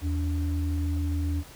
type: tone pair together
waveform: sine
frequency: 80.2 / 288.3 Hz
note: E2 / D4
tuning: -47 / -32 cents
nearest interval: octave + minor seventh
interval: 2215 cents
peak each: -25 / -33 dBFS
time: 0.01-1.44 s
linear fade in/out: 50 ms
effects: pink hiss -48 dBFS RMS until 1.55 s